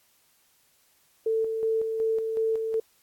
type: tone with tremolo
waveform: sine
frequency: 445.6 Hz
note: A4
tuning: 22 cents sharp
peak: -22 dBFS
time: 1.26-2.8 s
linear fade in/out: 5 ms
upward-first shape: square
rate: 2.7 Hz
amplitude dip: 40%
effects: white hiss -64 dBFS RMS until 3.02 s + AAC 64 kbps